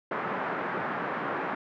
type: band-pass noise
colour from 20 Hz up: white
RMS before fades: -32 dBFS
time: 0.11-1.55 s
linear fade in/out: 5 ms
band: 150 to 1600 Hz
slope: 24 dB/octave
effects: none